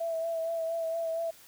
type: tone with vibrato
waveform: sine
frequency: 659.3 Hz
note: E5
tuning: in tune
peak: -29 dBFS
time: 0-1.31 s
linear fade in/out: 10 ms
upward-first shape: sine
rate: 4.3 Hz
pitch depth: 26 cents each way
effects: white hiss -55 dBFS RMS until 1.47 s